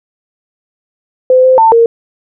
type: tone with pitch steps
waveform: sine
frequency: 512 / 517 / 896 / 462.4 Hz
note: C5 / C5 / A5 / A#4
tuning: -38 / -21 / +31 / -14 cents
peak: -3 dBFS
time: 1.3-1.86 s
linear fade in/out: 2 ms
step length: 140 ms
effects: none